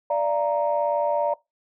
sine chord, Bb major, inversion first, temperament equal with one note detuned, 587.3 / 684.9 / 932.3 Hz, D5 / F5 / Bb5, 0 / -34 / 0 cents, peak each -22 / -27 / -25 dBFS, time 0.1-1.34 s, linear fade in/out 5 ms, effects noise-tail reverb RT60 0.2 s tail -22 dB re dry + tanh soft clip ceiling -11 dBFS

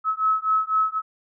sine beating tone pair, 1289 / 1293 Hz, E6 / E6, -39 / -34 cents, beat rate 4 Hz, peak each -22 dBFS, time 0.04-1.02 s, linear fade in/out 50 ms, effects none

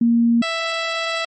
sine / 10% pulse tone pair in turn, 233.7 / 661 Hz, A#3 / E5, +5 / +5 cents, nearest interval octave + tritone, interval 1800 cents, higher second, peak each -12 dBFS, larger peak neither, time 0.01-0.42 / 0.42-1.25 s, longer second, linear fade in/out 5 ms, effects MP3 32 kbps

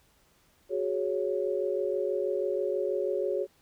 sine chord, F# suspended second, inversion none, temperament just, 370 / 416.2 / 555 Hz, F#4 / G#4 / C#5, 0 / +4 / +2 cents, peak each -31 dBFS, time 0.69-3.47 s, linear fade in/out 50 ms, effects pink hiss -65 dBFS RMS until 3.61 s

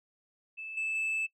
sine tone with level steps, 2626 Hz, E7, 7 cents flat, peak -38 / -28 / -26 dBFS, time 0.57-1.27 s, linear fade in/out 20 ms, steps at 0.77 / 0.95 s, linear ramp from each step 5 ms, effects noise-tail reverb RT60 0.1 s tail -21 dB re dry + tanh soft clip ceiling -28 dBFS

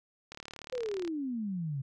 click train, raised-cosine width 0.2 ms, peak -26 dBFS, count 29, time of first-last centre 0.32-1.077 s, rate 37 Hz
sine exponential sweep, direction down, 523.3 to 130.81 Hz, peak -32 dBFS, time 0.72-1.82 s, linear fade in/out 10 ms
effects none

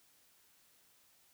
silence, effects white hiss -68 dBFS RMS until 1.33 s

